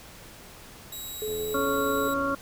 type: tone with pitch glide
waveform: 5% pulse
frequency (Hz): 3848 to 3884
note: B7 to B7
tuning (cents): -46 to -30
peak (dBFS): -29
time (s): 0.92-2.14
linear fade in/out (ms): 5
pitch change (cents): +16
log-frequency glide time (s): 1.17-1.46
type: tone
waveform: sine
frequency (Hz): 429.1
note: A4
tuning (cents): -43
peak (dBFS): -29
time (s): 1.22-2.08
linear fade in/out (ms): 0
type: click train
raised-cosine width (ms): 2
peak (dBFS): -30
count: 89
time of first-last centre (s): 1.28-2.331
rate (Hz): 83.7
type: harmonic tone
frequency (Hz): 277.2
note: C#4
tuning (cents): 0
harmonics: 1 / 2 / 4 / 5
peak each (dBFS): -30 / -30 / -30 / -30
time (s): 1.54-2.35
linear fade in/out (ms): 5
effects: pink hiss -47 dBFS RMS until 2.41 s